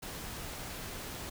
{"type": "noise", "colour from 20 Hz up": "pink", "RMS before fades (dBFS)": -42, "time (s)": [0.02, 1.3], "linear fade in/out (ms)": 10, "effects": []}